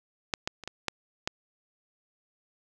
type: clicks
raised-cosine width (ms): 0.2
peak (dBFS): -9 / -12 / -25 / -18 / -10 / -11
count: 6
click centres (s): 0.338 / 0.475 / 0.637 / 0.676 / 0.883 / 1.275
effects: none